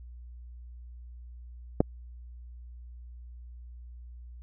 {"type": "clicks", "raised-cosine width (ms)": 2, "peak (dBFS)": [-7, -28], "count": 2, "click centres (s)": [1.805, 1.812], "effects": ["added 60 Hz sine -43 dBFS peak until 4.42 s"]}